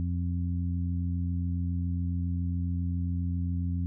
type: harmonic tone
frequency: 87.31 Hz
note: F2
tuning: in tune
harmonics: 1 / 2 / 3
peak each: -28 / -34 / -38 dBFS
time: 0-3.86 s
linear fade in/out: 0 ms
effects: none